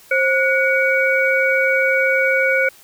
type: tone cluster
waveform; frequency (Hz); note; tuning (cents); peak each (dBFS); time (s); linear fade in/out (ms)
sine; 531 / 1464 / 2254; C5 / F#6 / C#7; +25 / -19 / +28; -18; 0.11-2.69; 5
effects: white hiss -47 dBFS RMS until 2.83 s